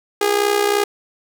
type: tone with amplitude modulation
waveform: sawtooth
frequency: 410 Hz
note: G#4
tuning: 22 cents flat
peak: -8 dBFS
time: 0.21-0.84 s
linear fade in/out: 5 ms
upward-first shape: sine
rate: 63 Hz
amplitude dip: 70%
effects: none